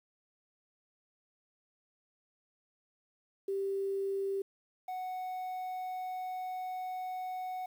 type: tone pair in turn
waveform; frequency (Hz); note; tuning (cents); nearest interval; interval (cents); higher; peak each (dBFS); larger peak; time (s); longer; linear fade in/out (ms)
sine / triangle; 392 / 740; G4 / F#5; 0 / 0; major seventh; 1100; second; -31 / -34; first; 3.48-4.42 / 4.88-7.66; second; 5
effects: 10-bit